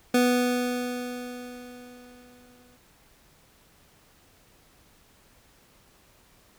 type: tone with exponential decay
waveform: 25% pulse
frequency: 246.9 Hz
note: B3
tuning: in tune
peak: -14 dBFS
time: 0.14-2.77 s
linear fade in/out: 5 ms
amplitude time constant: 570 ms
effects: pink hiss -59 dBFS RMS until 6.58 s